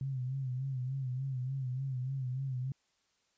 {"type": "tone with vibrato", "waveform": "sine", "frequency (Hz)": 130.81, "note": "C3", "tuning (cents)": 0, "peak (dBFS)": -33, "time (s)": [0.01, 2.72], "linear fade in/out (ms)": 2, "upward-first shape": "sine", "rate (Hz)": 3.4, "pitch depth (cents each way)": 77, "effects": ["white hiss -75 dBFS RMS until 3.37 s", "resampled to 16000 Hz"]}